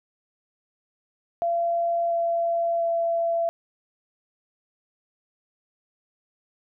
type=tone with pitch steps; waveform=sine; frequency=682 / 677.7 / 673.4 Hz; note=F5 / E5 / E5; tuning=-41 / +48 / +37 cents; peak=-21 dBFS; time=1.42-3.49 s; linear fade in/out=0 ms; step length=690 ms; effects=none